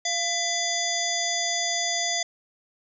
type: harmonic tone with a mistuned harmonic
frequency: 692 Hz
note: F5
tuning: 16 cents flat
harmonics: 1 / 3 / 5 / 7 / 9 / 10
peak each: -31 / -31 / -31 / -31 / -31 / -31 dBFS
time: 0.05-2.23 s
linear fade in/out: 5 ms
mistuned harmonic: 3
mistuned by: -62 cents
effects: none